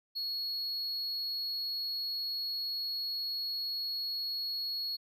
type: tone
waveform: triangle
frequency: 4337 Hz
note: C#8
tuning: 39 cents flat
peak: -32 dBFS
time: 0.15-4.97 s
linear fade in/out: 20 ms
effects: none